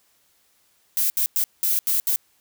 violet noise bursts at uneven times, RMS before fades -21 dBFS, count 6, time 0.97-1.1 / 1.17-1.26 / 1.36-1.44 / 1.63-1.79 / 1.87-2 / 2.07-2.16 s, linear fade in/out 0 ms, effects white hiss -63 dBFS RMS until 2.4 s

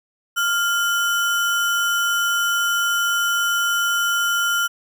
sine tone with sample-and-hold, 1396.9 Hz, F6, in tune, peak -17 dBFS, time 0.36-4.68 s, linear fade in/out 20 ms, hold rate 4410 Hz, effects none

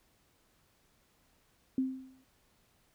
sine tone with exponential decay, 261.6 Hz, C4, in tune, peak -25 dBFS, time 1.78-2.24 s, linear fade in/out 2 ms, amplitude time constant 98 ms, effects pink hiss -70 dBFS RMS until 2.94 s

